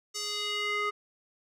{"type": "tone with band-pass filter sweep", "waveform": "square", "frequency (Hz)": 415.3, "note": "G#4", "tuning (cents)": 0, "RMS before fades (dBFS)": -32, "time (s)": [0.14, 0.91], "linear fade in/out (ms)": 20, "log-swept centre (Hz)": [6100, 1500], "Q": 2.2, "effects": []}